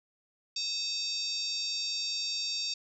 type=harmonic tone with a mistuned harmonic; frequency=925 Hz; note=A#5; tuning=14 cents flat; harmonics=3 / 4 / 5 / 6 / 7 / 8; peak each=-43 / -38 / -34 / -37 / -45 / -44 dBFS; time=0.56-2.74 s; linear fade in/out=5 ms; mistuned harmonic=3; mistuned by=-110 cents; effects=none